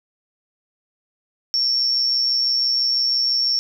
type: tone with amplitude modulation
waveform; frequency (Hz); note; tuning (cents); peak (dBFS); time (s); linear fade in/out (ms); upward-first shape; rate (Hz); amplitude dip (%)
sine; 5460; F8; -40; -14; 1.54-3.59; 0; sine; 126; 55
effects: 8-bit